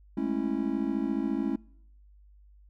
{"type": "chord", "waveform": "triangle", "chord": "A major seventh", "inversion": "third", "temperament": "just", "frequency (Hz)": [206.2, 220, 275, 330], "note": ["G#3", "A3", "C#4", "E4"], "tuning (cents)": [-12, 0, -14, 2], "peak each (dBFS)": [-33, -32, -28, -31], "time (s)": [0.17, 1.56], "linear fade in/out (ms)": 5, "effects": ["noise-tail reverb RT60 0.7 s tail -25 dB re dry", "added 50 Hz sine -53 dBFS peak until 2.69 s"]}